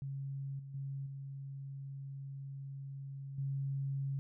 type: tone with level steps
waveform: sine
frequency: 137.3 Hz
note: C#3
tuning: 16 cents flat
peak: -38 / -45 / -38 / -42 / -34 dBFS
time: 0.02-4.19 s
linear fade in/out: 0 ms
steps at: 0.59 / 0.74 / 1.06 / 3.38 s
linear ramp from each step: 5 ms
effects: none